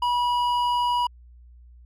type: tone with hard clipping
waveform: sine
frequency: 972 Hz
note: B5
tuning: 28 cents flat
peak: -22 dBFS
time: 0.02-1.07 s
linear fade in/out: 5 ms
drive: 8 dB
effects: added 60 Hz sine -46 dBFS peak until 1.85 s